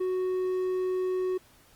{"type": "tone", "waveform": "triangle", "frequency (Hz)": 369.8, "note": "F#4", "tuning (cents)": -1, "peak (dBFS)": -24, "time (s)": [0, 1.38], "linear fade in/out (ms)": 10, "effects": ["pink hiss -59 dBFS RMS until 1.75 s", "Opus 32 kbps"]}